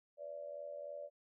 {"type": "tone with amplitude modulation", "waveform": "sine", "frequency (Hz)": 580, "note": "D5", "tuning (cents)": -22, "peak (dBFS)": -40, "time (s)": [0.17, 1.1], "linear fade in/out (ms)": 50, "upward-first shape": "sine", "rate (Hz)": 83.3, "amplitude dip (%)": 75, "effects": []}